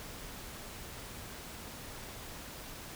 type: silence
effects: pink hiss -46 dBFS RMS until 2.95 s